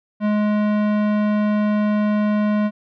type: tone with tanh clipping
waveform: sine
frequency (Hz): 210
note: G#3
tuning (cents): +19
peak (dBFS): -18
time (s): 0.2-2.71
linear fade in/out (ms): 50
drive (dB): 18
effects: none